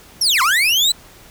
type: linear two-way sweep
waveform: 35% pulse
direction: down then up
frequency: 5790 to 987.8 to 4071 Hz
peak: -11 dBFS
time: 0.21-0.92 s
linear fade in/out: 5 ms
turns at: 0.42 s
effects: pink hiss -44 dBFS RMS until 1.3 s